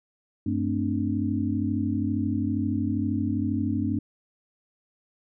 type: tone cluster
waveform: sine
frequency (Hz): 96.8 / 220.5 / 262.7 / 295.4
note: G2 / A3 / C4 / D4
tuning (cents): -21 / +4 / +7 / +10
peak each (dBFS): -29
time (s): 0.46-3.99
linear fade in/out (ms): 5
effects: none